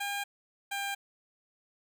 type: tone pair in turn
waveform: 15% pulse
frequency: 806 / 797.7 Hz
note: G5 / G5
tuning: +48 / +30 cents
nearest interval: unison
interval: 18 cents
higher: first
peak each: -26 dBFS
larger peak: neither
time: 0-0.24 / 0.71-0.95 s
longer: neither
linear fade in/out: 10 ms
effects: none